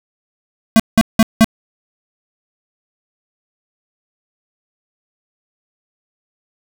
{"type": "tone bursts", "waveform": "square", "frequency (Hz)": 223.4, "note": "A3", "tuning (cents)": 27, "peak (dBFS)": -6, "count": 4, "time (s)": [0.76, 1.444], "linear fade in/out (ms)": 0, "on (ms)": 36, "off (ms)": 180, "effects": []}